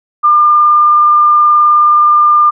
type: tone with vibrato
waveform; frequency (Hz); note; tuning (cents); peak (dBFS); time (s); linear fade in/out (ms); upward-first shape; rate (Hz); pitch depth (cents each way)
sine; 1200; D6; +37; -4; 0.23-2.51; 20; sine; 19; 9
effects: none